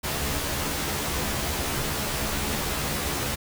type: noise with comb filter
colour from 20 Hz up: pink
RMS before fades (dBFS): -28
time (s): 0.03-3.36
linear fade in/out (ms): 20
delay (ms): 14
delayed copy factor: +0.95
effects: none